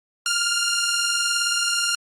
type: beating tone pair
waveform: 10% pulse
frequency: 1396.9 / 1415.9 Hz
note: F6 / F6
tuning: 0 / +23 cents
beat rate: 19 Hz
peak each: -13 / -18 dBFS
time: 0.26-1.95 s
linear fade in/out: 2 ms
effects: low-pass 11000 Hz 12 dB/octave + Opus 32 kbps